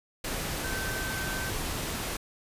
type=tone in noise; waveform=sine; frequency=1543 Hz; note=G6; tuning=28 cents flat; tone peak=-35 dBFS; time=0.64-1.5 s; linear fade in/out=5 ms; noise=pink; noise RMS=-33 dBFS; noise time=0.24-2.17 s; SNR=-5 dB; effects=resampled to 32000 Hz